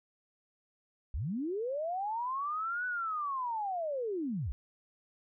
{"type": "linear two-way sweep", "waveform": "sine", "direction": "up then down", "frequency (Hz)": [48.46, 1501, 48.46], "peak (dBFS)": -32, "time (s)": [1.14, 4.52], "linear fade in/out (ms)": 0, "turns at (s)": 2.86, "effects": []}